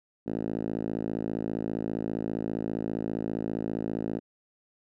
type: tone with band-pass filter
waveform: 5% pulse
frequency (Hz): 55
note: A1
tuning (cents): 0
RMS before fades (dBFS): -32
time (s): 0.26-4.2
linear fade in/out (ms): 20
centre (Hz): 260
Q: 1.5
effects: none